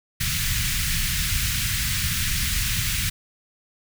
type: band-stop noise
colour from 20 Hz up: pink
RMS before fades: -24 dBFS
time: 0.2-3.1 s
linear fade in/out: 10 ms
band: 160 to 1700 Hz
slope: 24 dB/octave
effects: none